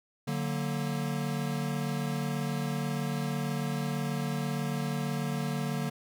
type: chord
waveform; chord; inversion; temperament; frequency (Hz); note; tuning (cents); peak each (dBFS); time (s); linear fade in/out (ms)
square; D augmented; none; equal; 146.83 / 185 / 233.1; D3 / F#3 / A#3; 0 / 0 / 0; -33 / -37 / -36; 0.27-5.9; 10
effects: none